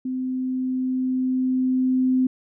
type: tone with level ramp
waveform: sine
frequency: 257.3 Hz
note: C4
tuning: 29 cents flat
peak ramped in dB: -24 to -16 dBFS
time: 0.05-2.27 s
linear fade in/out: 5 ms
effects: none